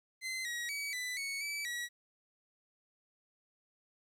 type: tone with pitch steps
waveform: sawtooth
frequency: 2060 / 1905 / 2275 / 1995 / 2219 / 2305 / 1923 Hz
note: C7 / A#6 / C#7 / B6 / C#7 / D7 / B6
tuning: -28 / +37 / +44 / +17 / +1 / -33 / -47 cents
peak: -33 dBFS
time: 0.21-1.89 s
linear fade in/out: 50 ms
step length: 240 ms
effects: low-pass 12000 Hz 12 dB/octave + 12-bit